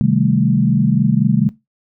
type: chord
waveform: sine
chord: A half-diminished seventh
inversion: first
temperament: equal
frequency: 130.81 / 155.56 / 196 / 220 Hz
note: C3 / Eb3 / G3 / A3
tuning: 0 / 0 / 0 / 0 cents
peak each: -17 dBFS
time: 0.01-1.49 s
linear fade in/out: 0 ms
effects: noise-tail reverb RT60 0.2 s tail -18 dB re dry